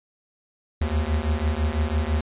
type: beating tone pair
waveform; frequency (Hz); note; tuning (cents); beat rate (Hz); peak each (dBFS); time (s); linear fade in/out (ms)
square; 73.42 / 79.42; D2 / D#2; 0 / +36; 6; -25; 0.81-2.21; 5
effects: resampled to 8000 Hz